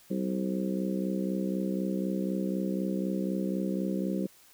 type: harmonic tone with a mistuned harmonic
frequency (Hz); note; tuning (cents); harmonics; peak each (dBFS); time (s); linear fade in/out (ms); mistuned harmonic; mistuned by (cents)
64; C2; -38; 3 / 4 / 5 / 6 / 7 / 8; -30 / -38 / -35 / -38 / -43 / -39; 0.1-4.27; 10; 8; +53
effects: white hiss -58 dBFS RMS until 4.53 s